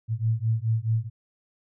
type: beating tone pair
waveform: sine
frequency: 110 / 114.7 Hz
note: A2 / A#2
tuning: 0 / -28 cents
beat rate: 4.7 Hz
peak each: -25 dBFS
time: 0.08-1.1 s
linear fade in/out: 50 ms
effects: none